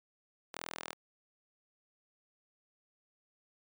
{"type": "tone with high-pass filter", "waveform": "sawtooth", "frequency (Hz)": 41.2, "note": "E1", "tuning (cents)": 0, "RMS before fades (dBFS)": -45, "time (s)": [0.53, 0.94], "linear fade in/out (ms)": 20, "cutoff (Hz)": 660, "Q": 0.53, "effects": []}